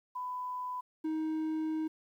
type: tone pair in turn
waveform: sine / triangle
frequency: 999 / 314.7 Hz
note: B5 / D#4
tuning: +20 / +20 cents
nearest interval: octave + minor sixth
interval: 2000 cents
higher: first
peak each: -35 / -29 dBFS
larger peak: second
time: 0.15-0.81 / 1.04-1.88 s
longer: second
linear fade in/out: 10 ms
effects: 11-bit